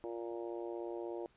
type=harmonic tone; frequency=116.54 Hz; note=A#2; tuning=in tune; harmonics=3 / 4 / 5 / 6 / 7 / 8; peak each=-41 / -46 / -47 / -52 / -54 / -55 dBFS; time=0.04-1.26 s; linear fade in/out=0 ms; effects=pink hiss -70 dBFS RMS until 1.36 s + resampled to 8000 Hz